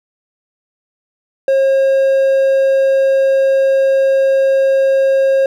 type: tone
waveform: triangle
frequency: 539 Hz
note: C#5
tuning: 49 cents flat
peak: -7 dBFS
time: 1.48-5.46 s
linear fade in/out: 2 ms
effects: none